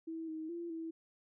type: tone with pitch steps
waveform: sine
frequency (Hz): 325.4 / 316.3 / 341.4 / 326.2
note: E4 / D#4 / F4 / E4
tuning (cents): -22 / +29 / -39 / -18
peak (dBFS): -39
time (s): 0.07-0.91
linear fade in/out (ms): 10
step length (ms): 210
effects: none